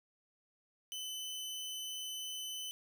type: tone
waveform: sawtooth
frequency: 3027 Hz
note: F#7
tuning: 39 cents sharp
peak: -37 dBFS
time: 0.92-2.71 s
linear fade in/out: 0 ms
effects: none